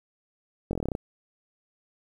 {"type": "slowing click train", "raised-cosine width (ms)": 2, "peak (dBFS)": -16, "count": 10, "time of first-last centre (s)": [0.71, 0.951], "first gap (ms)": 21, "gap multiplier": 1.06, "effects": ["9-bit"]}